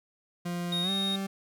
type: tone with pitch glide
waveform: 40% pulse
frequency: 174.61 to 194.86 Hz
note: F3 to G3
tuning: 0 to -10 cents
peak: -30 dBFS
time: 0.45-1.27 s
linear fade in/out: 10 ms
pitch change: +190 cents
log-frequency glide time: 0.82-0.9 s
type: tone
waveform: triangle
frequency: 3729 Hz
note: A#7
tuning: in tune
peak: -27 dBFS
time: 0.72-1.16 s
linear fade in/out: 5 ms
effects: none